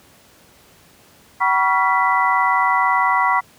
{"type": "tone cluster", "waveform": "sine", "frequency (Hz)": [757, 966, 1124, 1380, 1984], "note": ["F#5", "B5", "C#6", "F6", "B6"], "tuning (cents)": [39, -39, 24, -21, 7], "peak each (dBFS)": [-22, -18, -19, -25, -21], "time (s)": [1.4, 3.41], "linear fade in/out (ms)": 20, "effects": ["pink hiss -50 dBFS RMS until 3.58 s", "high-pass 80 Hz 12 dB/octave"]}